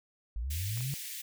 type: linear sweep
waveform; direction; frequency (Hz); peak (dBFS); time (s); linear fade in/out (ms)
sine; up; 49.25 to 144.2; -32; 0.36-0.94; 0
type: high-pass noise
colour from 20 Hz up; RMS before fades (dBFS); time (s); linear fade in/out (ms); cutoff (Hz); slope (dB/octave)
white; -41; 0.5-1.22; 10; 1800; 48
type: clicks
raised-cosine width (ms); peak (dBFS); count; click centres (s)
0.3; -33; 2; 0.774 / 0.807
effects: none